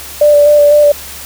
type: tone with vibrato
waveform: sine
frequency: 587.3 Hz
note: D5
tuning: in tune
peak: -3 dBFS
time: 0.21-0.92 s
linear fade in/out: 5 ms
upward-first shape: square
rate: 4 Hz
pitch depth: 14 cents each way
effects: added 70 Hz sine -37 dBFS peak until 1.25 s + white hiss -28 dBFS RMS until 1.25 s